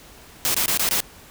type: noise bursts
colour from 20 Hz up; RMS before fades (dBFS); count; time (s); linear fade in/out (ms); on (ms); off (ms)
white; -21; 5; 0.45-1.004; 0; 94; 21
effects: pink hiss -46 dBFS RMS until 1.3 s